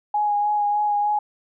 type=tone with vibrato; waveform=sine; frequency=830 Hz; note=G#5; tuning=1 cent flat; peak=-18 dBFS; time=0.14-1.19 s; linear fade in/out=5 ms; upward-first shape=sine; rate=3.3 Hz; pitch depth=18 cents each way; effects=none